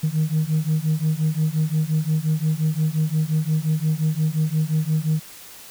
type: beating tone pair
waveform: sine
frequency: 153.5 / 159.2 Hz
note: D#3 / D#3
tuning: -23 / +40 cents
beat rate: 5.7 Hz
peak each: -20 dBFS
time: 0.03-5.2 s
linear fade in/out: 10 ms
effects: tanh soft clip ceiling -14 dBFS + white hiss -42 dBFS RMS until 5.7 s